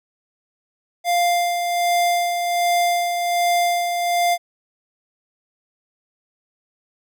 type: tone with tremolo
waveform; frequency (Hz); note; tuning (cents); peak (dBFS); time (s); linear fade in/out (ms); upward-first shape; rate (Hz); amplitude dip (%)
square; 698.5; F5; 0; -16; 1.04-4.38; 50; sine; 1.3; 45
effects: none